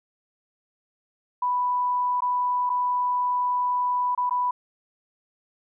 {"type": "tone with dropouts", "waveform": "sine", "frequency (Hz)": 989, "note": "B5", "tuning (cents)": 2, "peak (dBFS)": -21, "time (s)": [1.42, 4.51], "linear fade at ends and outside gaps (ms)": 5, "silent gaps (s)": [[2.206, 2.22], [2.695, 2.699], [4.15, 4.176], [4.296, 4.308]], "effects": []}